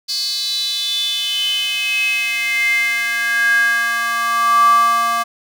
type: tone with high-pass filter sweep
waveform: square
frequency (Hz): 233.1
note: A#3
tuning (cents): 0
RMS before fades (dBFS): -17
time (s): 0.08-5.24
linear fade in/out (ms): 20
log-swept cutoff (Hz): 4600 to 980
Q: 9.6
effects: none